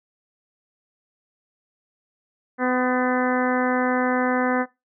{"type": "harmonic tone with a mistuned harmonic", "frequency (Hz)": 252.5, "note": "B3", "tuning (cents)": 39, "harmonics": [1, 2, 3, 4, 5, 6, 7, 8], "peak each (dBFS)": [-23, -25, -28, -31, -31, -30, -31, -35], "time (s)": [2.58, 4.66], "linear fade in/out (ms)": 50, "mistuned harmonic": 5, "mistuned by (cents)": -26, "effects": ["noise-tail reverb RT60 0.2 s tail -17 dB re dry"]}